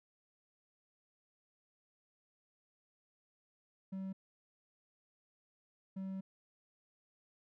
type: tone bursts at uneven times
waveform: triangle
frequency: 191.3 Hz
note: G3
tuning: 42 cents flat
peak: -37 dBFS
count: 2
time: 3.92-4.13 / 5.96-6.21 s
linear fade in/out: 10 ms
effects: none